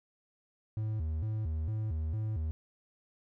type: tone with vibrato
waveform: triangle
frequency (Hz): 92.4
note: F#2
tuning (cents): -2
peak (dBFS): -29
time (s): 0.77-2.51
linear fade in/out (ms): 0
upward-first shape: square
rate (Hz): 2.2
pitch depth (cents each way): 280
effects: none